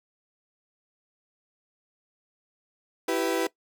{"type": "chord", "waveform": "35% pulse", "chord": "E minor", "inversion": "none", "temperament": "equal with one note detuned", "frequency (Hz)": [329.6, 386.4, 493.9], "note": ["E4", "G4", "B4"], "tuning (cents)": [0, -25, 0], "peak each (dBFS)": -27, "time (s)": [3.08, 3.47], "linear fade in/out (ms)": 5, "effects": ["noise-tail reverb RT60 0.1 s tail -19 dB re dry"]}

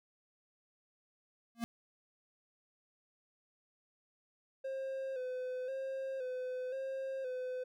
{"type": "tone with exponential growth", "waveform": "square", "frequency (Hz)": 233.1, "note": "A#3", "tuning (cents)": 0, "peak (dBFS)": -32, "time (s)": [1.55, 1.64], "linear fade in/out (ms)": 0, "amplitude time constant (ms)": 19}
{"type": "tone with vibrato", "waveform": "triangle", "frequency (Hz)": 520, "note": "C5", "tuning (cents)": -11, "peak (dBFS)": -35, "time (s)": [4.64, 7.64], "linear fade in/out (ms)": 10, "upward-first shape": "square", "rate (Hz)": 0.96, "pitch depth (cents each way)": 44}
{"effects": []}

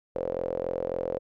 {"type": "tone with band-pass filter", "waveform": "sawtooth", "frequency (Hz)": 43.65, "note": "F1", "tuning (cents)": 0, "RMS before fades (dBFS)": -31, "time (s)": [0.15, 1.19], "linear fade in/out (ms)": 10, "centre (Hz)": 520, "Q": 8.4, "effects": []}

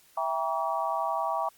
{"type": "chord", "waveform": "sine", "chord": "E diminished seventh", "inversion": "none", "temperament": "just", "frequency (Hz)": [659.3, 791.1, 949.3, 1139.2], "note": ["E5", "G5", "Bb5", "Db6"], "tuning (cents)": [0, 16, 31, 47], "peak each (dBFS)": -32, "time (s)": [0.17, 1.49], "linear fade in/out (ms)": 5, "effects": ["white hiss -60 dBFS RMS until 1.57 s", "Opus 48 kbps"]}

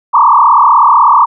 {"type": "tone with frequency modulation", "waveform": "sine", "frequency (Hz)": 1046.5, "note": "C6", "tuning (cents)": 0, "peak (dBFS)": -3, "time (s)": [0.13, 1.26], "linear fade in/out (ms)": 20, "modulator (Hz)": 36.1, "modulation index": 4.1, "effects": []}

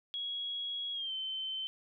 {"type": "tone with pitch glide", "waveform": "sine", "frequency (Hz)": [3322, 3082], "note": ["G#7", "G7"], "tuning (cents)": [0, -30], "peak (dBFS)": -35, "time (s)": [0.14, 1.67], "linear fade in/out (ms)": 0, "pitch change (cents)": -130, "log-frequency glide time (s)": [0.93, 1.13], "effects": []}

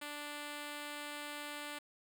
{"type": "tone", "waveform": "5% pulse", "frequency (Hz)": 293.7, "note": "D4", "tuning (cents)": 0, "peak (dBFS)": -31, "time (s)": [0.01, 1.79], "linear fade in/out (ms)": 10, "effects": ["11-bit"]}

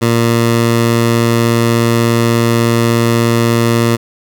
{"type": "tone", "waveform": "15% pulse", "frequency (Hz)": 116.54, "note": "A#2", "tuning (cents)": 0, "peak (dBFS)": -3, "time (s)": [0.01, 3.97], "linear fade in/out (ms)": 20, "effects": []}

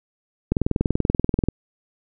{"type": "click train", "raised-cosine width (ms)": 3, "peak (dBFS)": -6, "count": 21, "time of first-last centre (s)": [0.52, 1.486], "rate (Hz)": 20.7, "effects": []}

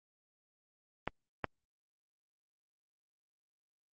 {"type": "clicks", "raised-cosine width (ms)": 0.5, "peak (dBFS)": -17, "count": 2, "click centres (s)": [1.076, 1.443], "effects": ["Opus 32 kbps"]}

